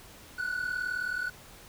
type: tone pair together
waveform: triangle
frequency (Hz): 1451.9 / 1491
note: F#6 / F#6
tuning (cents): -33 / +13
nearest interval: unison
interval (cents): 46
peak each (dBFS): -32 / -29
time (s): 0.38-1.3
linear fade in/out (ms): 10
effects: tanh soft clip ceiling -24 dBFS + pink hiss -51 dBFS RMS until 1.68 s